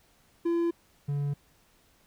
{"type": "tone pair in turn", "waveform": "triangle", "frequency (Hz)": [339.3, 143.15], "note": ["F4", "D3"], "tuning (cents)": [-50, -44], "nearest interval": "octave + minor third", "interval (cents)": 1494, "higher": "first", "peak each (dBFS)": [-22, -25], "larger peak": "first", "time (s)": [[0.45, 0.71], [1.08, 1.34]], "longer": "neither", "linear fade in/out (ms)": 10, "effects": ["pink hiss -64 dBFS RMS until 2.06 s"]}